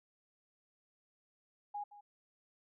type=tone with echo; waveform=sine; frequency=823 Hz; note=G#5; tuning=16 cents flat; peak=-38 dBFS; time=1.74-1.84 s; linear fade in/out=10 ms; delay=170 ms; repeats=1; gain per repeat=-15 dB; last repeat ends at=2.01 s; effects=none